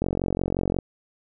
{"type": "click train", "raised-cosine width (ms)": 2, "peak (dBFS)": -11, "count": 36, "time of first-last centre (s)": [0.02, 0.788], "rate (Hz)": 45.6, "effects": []}